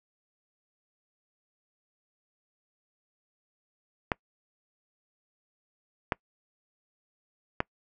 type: clicks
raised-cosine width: 0.5 ms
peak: -10 dBFS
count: 3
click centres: 4.118 / 6.122 / 7.604 s
effects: noise-tail reverb RT60 0.1 s tail -26 dB re dry